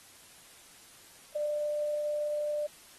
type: tone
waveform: sine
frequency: 595 Hz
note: D5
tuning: 22 cents sharp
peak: -29 dBFS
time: 1.35-2.67 s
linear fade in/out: 10 ms
effects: white hiss -55 dBFS RMS until 2.98 s + AAC 32 kbps